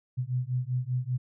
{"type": "beating tone pair", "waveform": "sine", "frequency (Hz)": [123.47, 128.57], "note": ["B2", "C3"], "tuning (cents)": [0, -30], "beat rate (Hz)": 5.1, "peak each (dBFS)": [-30, -30], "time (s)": [0.17, 1.18], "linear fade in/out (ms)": 20, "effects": []}